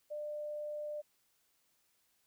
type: tone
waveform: sine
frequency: 597 Hz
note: D5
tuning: 28 cents sharp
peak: -38 dBFS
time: 0.1-1.02 s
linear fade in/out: 20 ms
effects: white hiss -75 dBFS RMS until 2.26 s